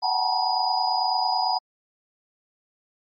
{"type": "tone cluster", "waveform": "sine", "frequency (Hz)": [736, 765, 878, 960, 4939], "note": ["F#5", "G5", "A5", "B5", "D#8"], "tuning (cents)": [-9, -42, -4, -49, -14], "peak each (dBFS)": -27, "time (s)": [0.02, 1.59], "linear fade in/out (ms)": 20, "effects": ["MP3 32 kbps"]}